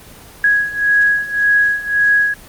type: beating tone pair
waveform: sine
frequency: 1661.2 / 1663 Hz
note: G#6 / G#6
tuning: 0 / +2 cents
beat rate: 1.8 Hz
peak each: -16 / -13 dBFS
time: 0.44-2.34 s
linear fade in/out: 2 ms
effects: pink hiss -39 dBFS RMS until 2.48 s + Opus 24 kbps